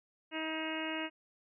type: harmonic tone with a mistuned harmonic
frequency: 317.1 Hz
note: D#4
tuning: 33 cents sharp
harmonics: 1 / 2 / 3 / 4 / 5 / 6 / 7 / 8 / 9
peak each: -39 / -43 / -45 / -49 / -45 / -46 / -45 / -45 / -43 dBFS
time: 0.31-1.1 s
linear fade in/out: 50 ms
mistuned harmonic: 7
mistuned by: -28 cents
effects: none